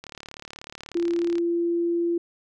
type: click train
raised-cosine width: 0.2 ms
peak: -21 dBFS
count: 50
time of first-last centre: 0.04-1.382 s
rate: 36.5 Hz
type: tone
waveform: sine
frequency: 341.7 Hz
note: F4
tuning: 38 cents flat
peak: -21 dBFS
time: 0.95-2.18 s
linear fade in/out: 5 ms
effects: none